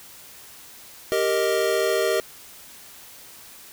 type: chord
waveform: square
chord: Eb major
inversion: first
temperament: equal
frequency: 392 / 466.2 / 622.3 Hz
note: G4 / Bb4 / Eb5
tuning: 0 / 0 / 0 cents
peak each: -25 dBFS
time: 1.12-2.2 s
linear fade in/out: 0 ms
effects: white hiss -45 dBFS RMS until 3.72 s